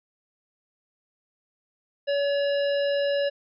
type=harmonic tone; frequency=567 Hz; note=C#5; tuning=39 cents sharp; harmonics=1 / 3 / 5 / 7 / 9; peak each=-22 / -34 / -36 / -40 / -42 dBFS; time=2.07-3.3 s; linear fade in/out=20 ms; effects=none